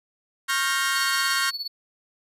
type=chord; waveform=sawtooth; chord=G half-diminished seventh; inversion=second; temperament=equal with one note detuned; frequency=1089.7 / 1396.9 / 1568 / 1864.7 Hz; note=Db6 / F6 / G6 / Bb6; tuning=-30 / 0 / 0 / 0 cents; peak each=-24 dBFS; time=0.48-1.51 s; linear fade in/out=20 ms
type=tone with tremolo; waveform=triangle; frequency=4435 Hz; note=C#8; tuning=in tune; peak=-25 dBFS; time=0.95-1.68 s; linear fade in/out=10 ms; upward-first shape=sine; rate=17 Hz; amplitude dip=80%
effects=resampled to 32000 Hz